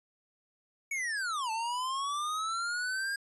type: linear two-way sweep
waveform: square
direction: down then up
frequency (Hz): 2258 to 873 to 1628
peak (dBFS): -32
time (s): 0.91-3.16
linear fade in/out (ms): 5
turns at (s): 1.51
effects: resampled to 24000 Hz